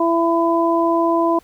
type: harmonic tone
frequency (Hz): 334.7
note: E4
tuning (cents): +26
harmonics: 1 / 2 / 3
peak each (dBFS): -17 / -19 / -19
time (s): 0-1.39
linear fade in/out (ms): 5
effects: pink hiss -53 dBFS RMS until 1.43 s